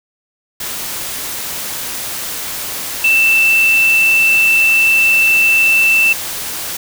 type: tone in noise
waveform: sine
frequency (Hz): 2662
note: E7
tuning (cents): +16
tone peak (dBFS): -8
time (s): 3.04-6.13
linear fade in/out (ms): 5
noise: white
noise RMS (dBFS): -23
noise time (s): 0.6-6.77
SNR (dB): +12
effects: none